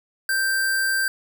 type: tone with sample-and-hold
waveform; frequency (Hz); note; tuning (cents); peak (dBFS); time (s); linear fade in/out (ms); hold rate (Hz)
sine; 1568; G6; 0; -19; 0.29-1.08; 2; 6300
effects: none